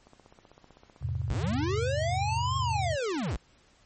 click train, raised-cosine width 1 ms, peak -38 dBFS, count 22, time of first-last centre 0.07-1.408 s, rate 15.7 Hz
sine chord, E augmented, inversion none, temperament just, 82.41 / 103.01 / 128.76 Hz, E2 / G#2 / B#2, 0 / -14 / -27 cents, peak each -33 dBFS, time 1.01-2.96 s, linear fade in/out 20 ms
square linear two-way sweep, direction up then down, 32.7 to 1087 to 32.7 Hz, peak -29 dBFS, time 1.29-3.37 s, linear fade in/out 10 ms, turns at 2.57 s
effects pink hiss -62 dBFS RMS until 3.85 s + MP3 32 kbps

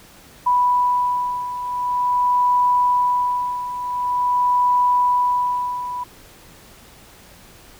sine beating tone pair, 986 / 986.46 Hz, B5 / B5, -3 / -2 cents, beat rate 0.46 Hz, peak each -22 / -17 dBFS, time 0.46-6.04 s, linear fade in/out 10 ms, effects pink hiss -46 dBFS RMS until 7.79 s

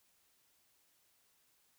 silence, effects white hiss -73 dBFS RMS until 1.78 s

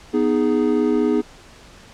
triangle chord, G# minor, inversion first, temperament equal, 246.9 / 311.1 / 415.3 Hz, B3 / D#4 / G#4, 0 / 0 / 0 cents, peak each -18 dBFS, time 0.13-1.22 s, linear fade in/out 20 ms, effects pink hiss -45 dBFS RMS until 1.93 s + low-pass 7000 Hz 12 dB/octave

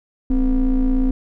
triangle ring-modulated tone, 116.54 Hz, A#2, in tune, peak -9 dBFS, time 0.3-1.11 s, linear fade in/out 5 ms, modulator 145 Hz, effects none

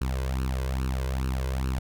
sawtooth tone with flanger, 65.2 Hz, C2, 5 cents flat, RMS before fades -28 dBFS, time 0.01-1.79 s, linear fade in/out 5 ms, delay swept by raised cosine 0.71 to 2.01 ms, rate 2.4 Hz, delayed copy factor +0.8, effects none

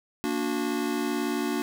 square chord, Bb augmented, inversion none, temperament just, 233.1 / 291.4 / 364.2 Hz, Bb3 / D4 / F#4, 0 / -13 / -27 cents, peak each -32 / -30 / -32 dBFS, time 0.24-1.62 s, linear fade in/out 0 ms, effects none

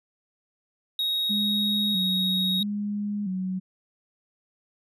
triangle tone, 3772 Hz, A#7, 20 cents sharp, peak -22 dBFS, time 0.99-2.63 s, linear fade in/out 2 ms
sine tone with vibrato, 196 Hz, G3, in tune, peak -26 dBFS, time 1.29-3.6 s, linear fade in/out 20 ms, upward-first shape square, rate 0.76 Hz, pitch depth 86 cents each way
effects none

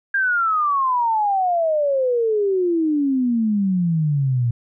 sine exponential sweep, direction down, 1617 to 116.1 Hz, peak -16 dBFS, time 0.14-4.51 s, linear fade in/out 5 ms, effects none

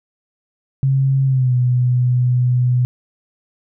sine tone with pitch glide, 134.9 to 124.42 Hz, C#3 to B2, -47 to +13 cents, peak -12 dBFS, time 0.83-2.85 s, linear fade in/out 0 ms, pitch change -140 cents, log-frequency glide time 1.25-1.54 s, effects none

